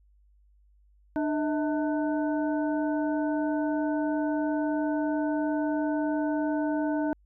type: harmonic tone with a mistuned harmonic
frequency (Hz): 299.5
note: D4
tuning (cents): +34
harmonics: 1 / 2 / 3 / 5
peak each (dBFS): -26 / -32 / -36 / -40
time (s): 1.16-7.13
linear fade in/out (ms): 0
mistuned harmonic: 2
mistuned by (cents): +110
effects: added 50 Hz sine -58 dBFS peak until 7.25 s